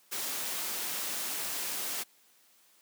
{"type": "noise", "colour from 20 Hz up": "white", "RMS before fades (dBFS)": -35, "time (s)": [0.11, 2.04], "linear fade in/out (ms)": 20, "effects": ["white hiss -64 dBFS RMS until 2.81 s", "high-pass 200 Hz 12 dB/octave"]}